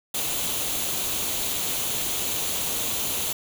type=noise with comb filter; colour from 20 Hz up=white; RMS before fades=-27 dBFS; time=0.14-3.33 s; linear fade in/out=5 ms; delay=0.29 ms; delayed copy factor=+0.5; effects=none